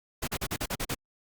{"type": "noise bursts", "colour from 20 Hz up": "pink", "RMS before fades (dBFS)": -31, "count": 8, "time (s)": [0.22, 0.948], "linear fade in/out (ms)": 10, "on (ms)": 56, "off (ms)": 40, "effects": ["Opus 48 kbps"]}